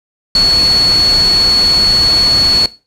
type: tone in noise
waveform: sine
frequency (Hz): 4392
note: C#8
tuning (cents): -17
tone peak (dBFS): -7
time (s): 0.35-2.66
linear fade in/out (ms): 2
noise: pink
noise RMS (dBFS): -20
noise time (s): 0.35-2.66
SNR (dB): +10
effects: noise-tail reverb RT60 0.3 s tail -17 dB re dry + low-pass 10000 Hz 12 dB/octave